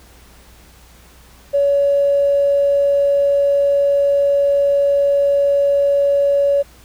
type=tone with tanh clipping; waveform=triangle; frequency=564 Hz; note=C#5; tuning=30 cents sharp; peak=-11 dBFS; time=1.53-6.63 s; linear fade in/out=20 ms; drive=2 dB; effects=added 60 Hz sine -46 dBFS peak until 6.84 s + pink hiss -47 dBFS RMS until 6.84 s